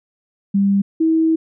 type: tone pair in turn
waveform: sine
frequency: 198.4 / 322.4 Hz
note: G3 / E4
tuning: +21 / -38 cents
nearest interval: minor sixth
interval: 841 cents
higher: second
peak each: -12 dBFS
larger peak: neither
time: 0.54-0.82 / 1-1.36 s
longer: second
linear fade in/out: 10 ms
effects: none